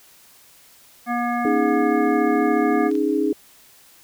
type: harmonic tone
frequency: 240 Hz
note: B3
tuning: 49 cents flat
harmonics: 1 / 3 / 5 / 7 / 9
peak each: -24 / -24 / -28 / -31 / -34 dBFS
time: 1.06-2.91 s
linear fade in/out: 50 ms
type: chord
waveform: sine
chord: C# suspended second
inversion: none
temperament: equal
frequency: 277.2 / 311.1 / 415.3 Hz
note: C#4 / D#4 / G#4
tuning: 0 / 0 / 0 cents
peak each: -23 / -21 / -22 dBFS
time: 1.45-3.33 s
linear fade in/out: 2 ms
type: clicks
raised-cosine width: 0.2 ms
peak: -25 dBFS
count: 2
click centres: 2.914 / 2.953 s
effects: white hiss -51 dBFS RMS until 4.03 s